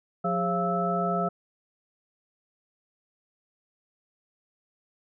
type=tone cluster; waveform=sine; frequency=178.3 / 406.8 / 540 / 686 / 1310 Hz; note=F3 / G#4 / C#5 / F5 / E6; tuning=+36 / -36 / -45 / -31 / -11 cents; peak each=-29 / -33 / -35 / -28 / -30 dBFS; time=0.24-1.29 s; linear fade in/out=10 ms; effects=none